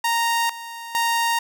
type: tone with tremolo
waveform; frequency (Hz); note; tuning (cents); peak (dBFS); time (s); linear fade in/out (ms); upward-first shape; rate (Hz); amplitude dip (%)
sawtooth; 929; A#5; -6; -15; 0.04-1.39; 5; square; 1.1; 80
effects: none